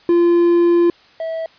triangle tone pair in turn, 344.5 / 650.3 Hz, F4 / E5, -24 / -24 cents, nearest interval major seventh, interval 1100 cents, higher second, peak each -8 / -19 dBFS, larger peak first, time 0.09-0.9 / 1.2-1.46 s, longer first, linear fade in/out 2 ms, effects white hiss -49 dBFS RMS until 1.58 s + resampled to 11025 Hz

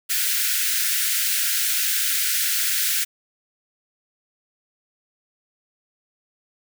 white high-pass noise, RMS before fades -22 dBFS, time 0.09-3.05 s, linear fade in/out 20 ms, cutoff 1400 Hz, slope 96 dB/octave, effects none

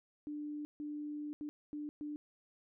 sine tone bursts at uneven times, 296.8 Hz, D4, 18 cents sharp, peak -39 dBFS, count 5, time 0.27-0.65 / 0.8-1.33 / 1.41-1.49 / 1.73-1.89 / 2.01-2.16 s, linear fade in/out 0 ms, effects none

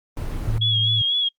brown noise, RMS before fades -26 dBFS, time 0.17-0.58 s, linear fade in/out 0 ms
sine tone, 110 Hz, A2, in tune, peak -22 dBFS, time 0.47-1.02 s, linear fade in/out 5 ms
sine tone with vibrato, 3322 Hz, G#7, in tune, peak -18 dBFS, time 0.61-1.29 s, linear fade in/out 10 ms, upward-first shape sine, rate 4 Hz, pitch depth 46 cents each way
effects noise-tail reverb RT60 0.1 s tail -25 dB re dry + Opus 24 kbps

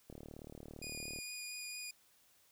click train, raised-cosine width 2 ms, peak -36 dBFS, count 42, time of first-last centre 0.1-1.188 s, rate 37.7 Hz
15% pulse tone with vibrato, 2454 Hz, D#7, 25 cents flat, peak -36 dBFS, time 0.82-1.91 s, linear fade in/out 5 ms, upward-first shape sine, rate 4.4 Hz, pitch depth 8 cents each way
effects white hiss -69 dBFS RMS until 2.51 s

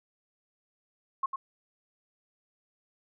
sine tone with echo, 1077 Hz, C6, 50 cents sharp, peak -25 dBFS, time 1.23-1.26 s, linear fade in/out 5 ms, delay 100 ms, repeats 1, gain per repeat -6 dB, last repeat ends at 1.36 s, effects none

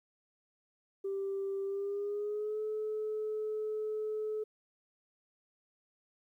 sine tone with pitch glide, 392 to 430 Hz, G4 to A4, 0 to -40 cents, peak -32 dBFS, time 1.04-4.44 s, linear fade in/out 10 ms, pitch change +160 cents, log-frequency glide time 1.64-2.6 s, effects tanh soft clip ceiling -29 dBFS + 12-bit

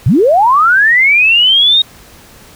sine linear sweep, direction up, 89.6 to 3758 Hz, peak -5 dBFS, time 0.06-1.82 s, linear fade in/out 5 ms, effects pink hiss -39 dBFS RMS until 2.55 s

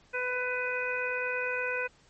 harmonic tone, 499.1 Hz, B4, 18 cents sharp, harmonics 1 / 2 / 3 / 4 / 5, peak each -34 / -40 / -33 / -40 / -34 dBFS, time 0.13-1.88 s, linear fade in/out 20 ms, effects pink hiss -62 dBFS RMS until 2.09 s + MP3 32 kbps

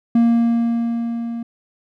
triangle tone with level ramp, 233.1 Hz, A#3, in tune, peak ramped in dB -8 to -22 dBFS, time 0.15-1.43 s, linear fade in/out 5 ms, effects none

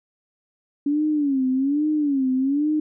sine tone with vibrato, 281.2 Hz, C#4, 25 cents sharp, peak -18 dBFS, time 0.86-2.8 s, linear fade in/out 5 ms, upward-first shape sine, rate 1.2 Hz, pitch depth 150 cents each way, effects none

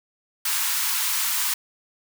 white high-pass noise, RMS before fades -24 dBFS, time 0.45-1.54 s, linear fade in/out 5 ms, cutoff 860 Hz, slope 96 dB/octave, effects none

